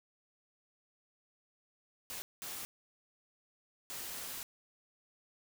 white noise bursts at uneven times, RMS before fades -43 dBFS, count 3, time 2.1-2.22 / 2.42-2.65 / 3.9-4.43 s, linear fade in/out 0 ms, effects none

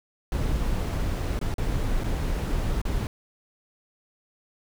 brown noise with dropouts, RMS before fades -26 dBFS, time 0.32-3.07 s, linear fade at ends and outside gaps 1 ms, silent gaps 1.391-1.413 / 1.541-1.582 / 2.037-2.041 / 2.816-2.852 s, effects none

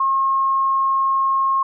sine tone, 1078 Hz, C#6, 49 cents flat, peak -15 dBFS, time 0-1.63 s, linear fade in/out 5 ms, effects none

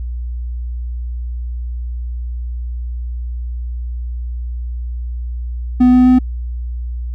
triangle tone with pitch steps, 250 / 251.9 / 253.8 Hz, B3 / B3 / B3, +21 / +34 / +47 cents, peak -4 dBFS, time 5.8-6.19 s, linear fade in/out 10 ms, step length 130 ms, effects added 60 Hz sine -20 dBFS peak until 7.14 s

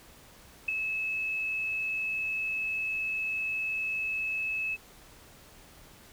sine tone with ADSR envelope, 2595 Hz, E7, 28 cents flat, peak -22 dBFS, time 0.68-4.77 s, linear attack 8 ms, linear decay 6 ms, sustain -7 dB, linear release 34 ms, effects pink hiss -54 dBFS RMS until 6.12 s

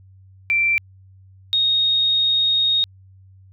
sine tone pair in turn, 2349 / 3729 Hz, D7 / A#7, 0 / 0 cents, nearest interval minor sixth, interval 800 cents, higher second, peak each -15 dBFS, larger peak neither, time 0.5-0.78 / 1.53-2.84 s, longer second, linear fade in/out 0 ms, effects added 95 Hz sine -45 dBFS peak until 3.52 s

